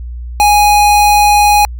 square tone, 829 Hz, G#5, 3 cents flat, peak -6 dBFS, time 0.4-1.65 s, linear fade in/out 0 ms, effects added 60 Hz sine -21 dBFS peak until 1.79 s

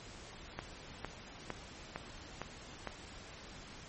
click train, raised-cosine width 0.5 ms, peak -23 dBFS, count 6, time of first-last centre 0.59-2.873 s, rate 2.19 Hz, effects pink hiss -51 dBFS RMS until 3.88 s + MP3 32 kbps

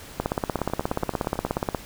two click trains, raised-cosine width 1 ms, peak -9 / -20 dBFS, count 27 / 10, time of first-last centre 0.2-1.748 / 0.59-1.575 s, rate 16.8 / 9.14 Hz, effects pink hiss -43 dBFS RMS until 1.85 s

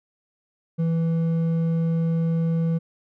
sine tone with hard clipping, 164.81 Hz, E3, in tune, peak -21 dBFS, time 0.78-2.79 s, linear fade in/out 20 ms, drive 5 dB, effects none

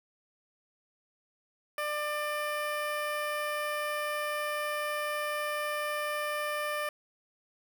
15% pulse tone with notch filter, 596 Hz, D5, 25 cents sharp, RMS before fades -33 dBFS, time 1.78-6.89 s, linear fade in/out 2 ms, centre 6400 Hz, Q 1.6, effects none

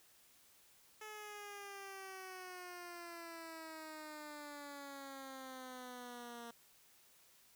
10% pulse exponential sweep, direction down, 431.3 to 233.1 Hz, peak -40 dBFS, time 1.01-6.51 s, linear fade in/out 5 ms, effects white hiss -67 dBFS RMS until 7.55 s

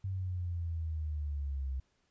sine exponential sweep, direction down, 96.7 to 65 Hz, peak -33 dBFS, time 0.04-1.8 s, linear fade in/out 5 ms, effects pink hiss -75 dBFS RMS until 2.1 s + resampled to 16000 Hz

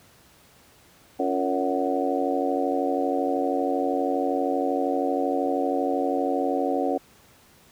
harmonic tone with a mistuned harmonic, 92.7 Hz, F#2, 4 cents sharp, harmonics 3 / 4 / 5 / 6 / 7 / 8, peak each -27 / -31 / -29 / -29 / -33 / -28 dBFS, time 1.19-6.98 s, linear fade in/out 10 ms, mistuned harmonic 4, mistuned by -94 cents, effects pink hiss -55 dBFS RMS until 7.71 s + high-pass 60 Hz 12 dB/octave

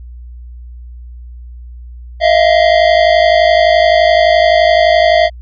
square tone pair together, 634.3 / 686 Hz, D#5 / F5, +33 / -31 cents, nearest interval minor second, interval 136 cents, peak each -10 dBFS, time 2.2-5.3 s, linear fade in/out 50 ms, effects added 60 Hz sine -28 dBFS peak until 5.41 s + resampled to 11025 Hz

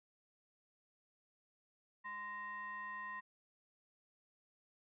triangle ring-modulated tone, 415.3 Hz, G#4, in tune, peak -38 dBFS, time 2.04-3.21 s, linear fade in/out 20 ms, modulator 1450 Hz, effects resampled to 8000 Hz

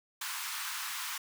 pink high-pass noise, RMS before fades -38 dBFS, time 0.21-1.18 s, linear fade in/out 5 ms, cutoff 960 Hz, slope 48 dB/octave, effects none

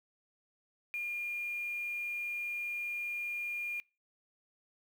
sine tone with quantisation, 2415 Hz, D7, 48 cents sharp, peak -34 dBFS, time 0.94-3.8 s, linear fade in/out 0 ms, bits 9, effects noise-tail reverb RT60 0.3 s tail -26 dB re dry

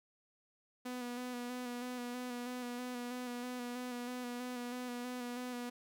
sawtooth tone with vibrato, 246.3 Hz, B3, 5 cents flat, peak -36 dBFS, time 0.85-5.7 s, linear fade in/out 10 ms, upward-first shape square, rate 3.1 Hz, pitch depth 22 cents each way, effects none

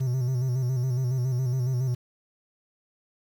triangle tone with vibrato, 127.1 Hz, C3, 50 cents flat, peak -21 dBFS, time 0-1.95 s, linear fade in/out 10 ms, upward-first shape square, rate 7.2 Hz, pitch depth 58 cents each way, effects 8-bit

